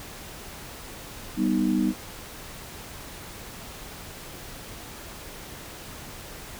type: chord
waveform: sine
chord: G augmented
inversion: none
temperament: equal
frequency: 196 / 246.9 / 311.1 Hz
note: G3 / B3 / D#4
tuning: 0 / 0 / 0 cents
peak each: -25 dBFS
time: 1.36-1.94 s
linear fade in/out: 50 ms
effects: pink hiss -41 dBFS RMS until 6.59 s